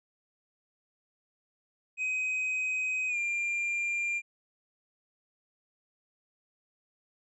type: tone with pitch glide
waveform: triangle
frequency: 2519 to 2390 Hz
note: D#7 to D7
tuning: +21 to +30 cents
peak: -27 dBFS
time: 1.97-4.22 s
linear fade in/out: 50 ms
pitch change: -91 cents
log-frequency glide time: 3.08-3.17 s
effects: resampled to 22050 Hz